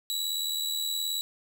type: tone with amplitude modulation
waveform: sawtooth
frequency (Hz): 3912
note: B7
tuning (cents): -17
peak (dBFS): -23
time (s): 0.1-1.21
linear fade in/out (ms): 0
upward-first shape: sine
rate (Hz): 78.9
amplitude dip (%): 55
effects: none